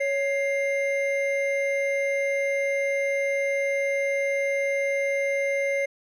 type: tone pair together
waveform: triangle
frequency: 555.5 / 2100 Hz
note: C#5 / C7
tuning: +4 / +6 cents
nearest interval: octave + major seventh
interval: 2302 cents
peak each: -22 / -26 dBFS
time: 0-5.86 s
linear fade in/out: 10 ms
effects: none